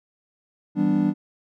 triangle chord, E minor seventh, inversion none, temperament equal with one note detuned, 164.81 / 197.02 / 246.9 / 293.7 Hz, E3 / G3 / B3 / D4, 0 / +9 / 0 / 0 cents, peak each -25 / -20 / -24 / -20 dBFS, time 0.75-1.14 s, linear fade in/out 50 ms, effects none

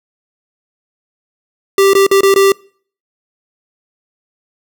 square tone with dropouts, 392.1 Hz, G4, in tune, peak -7 dBFS, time 1.78-2.52 s, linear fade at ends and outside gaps 2 ms, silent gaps 1.934-1.951 / 2.066-2.113 / 2.208-2.232 / 2.341-2.36 s, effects noise-tail reverb RT60 0.5 s tail -25 dB re dry

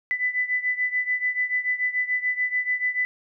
sine beating tone pair, 1994 / 2000.9 Hz, B6 / B6, +16 / +22 cents, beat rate 6.9 Hz, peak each -24 / -27 dBFS, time 0.11-3.05 s, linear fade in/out 0 ms, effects none

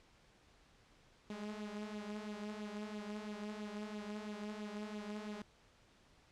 sawtooth tone with flanger, 210 Hz, G#3, 19 cents sharp, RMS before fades -45 dBFS, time 1.3-5.42 s, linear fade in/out 2 ms, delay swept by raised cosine 0.27 to 5.17 ms, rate 3 Hz, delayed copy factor +0.6, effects pink hiss -67 dBFS RMS until 6.31 s + low-pass 6000 Hz 12 dB/octave

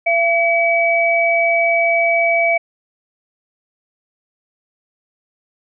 sine tone pair together, 676.4 / 2281 Hz, E5 / C#7, +44 / +49 cents, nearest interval octave + major sixth, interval 2105 cents, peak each -15 dBFS, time 0.06-2.58 s, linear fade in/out 10 ms, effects none

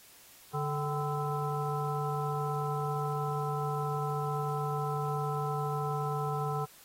harmonic tone with a mistuned harmonic, 145.8 Hz, D3, 12 cents flat, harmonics 1 / 3 / 5 / 7 / 9, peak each -33 / -37 / -37 / -39 / -39 dBFS, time 0.53-6.66 s, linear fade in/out 20 ms, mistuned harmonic 5, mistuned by +93 cents, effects white hiss -56 dBFS RMS until 6.84 s + AAC 48 kbps

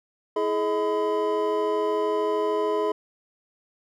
triangle tone cluster, 328.7 / 421.8 / 633 / 1006 Hz, E4 / G#4 / D#5 / B5, -5 / +27 / +30 / +32 cents, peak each -30 / -22 / -28 / -27 dBFS, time 0.36-2.92 s, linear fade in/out 5 ms, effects none

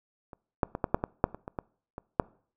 clicks, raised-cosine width 1 ms, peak -30 / -9 / -18 / -12 / -8 / -14 / -6 / -25 / -23 / -18 / -24 / -7 dBFS, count 12, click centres 0.332 / 0.632 / 0.751 / 0.842 / 0.945 / 1.039 / 1.241 / 1.346 / 1.479 / 1.588 / 1.981 / 2.198 s, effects noise-tail reverb RT60 0.5 s tail -24 dB re dry

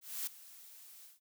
blue noise with ADSR envelope, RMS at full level -37 dBFS, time 0.01-1.2 s, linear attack 260 ms, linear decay 6 ms, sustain -18 dB, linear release 150 ms, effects none

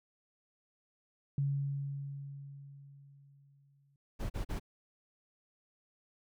sine tone with exponential decay, 140 Hz, C#3, 18 cents sharp, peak -28 dBFS, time 1.38-3.96 s, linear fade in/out 2 ms, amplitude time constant 560 ms
brown noise bursts, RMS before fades -36 dBFS, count 3, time 4.19-4.598 s, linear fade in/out 20 ms, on 110 ms, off 39 ms
effects none

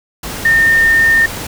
sine tone in noise, 1819 Hz, A#6, 43 cents flat, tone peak -7 dBFS, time 0.45-1.26 s, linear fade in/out 5 ms, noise pink, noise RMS -24 dBFS, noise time 0.23-1.47 s, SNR +14 dB, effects none

